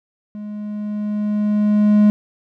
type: tone with level ramp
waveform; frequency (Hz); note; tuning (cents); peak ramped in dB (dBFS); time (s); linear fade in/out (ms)
triangle; 209.2; G#3; +13; -26 to -6; 0.35-2.1; 0
effects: none